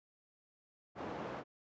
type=band-pass noise; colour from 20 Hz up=white; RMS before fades=-43 dBFS; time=0.95-1.44 s; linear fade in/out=50 ms; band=120 to 780 Hz; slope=12 dB/octave; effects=resampled to 16000 Hz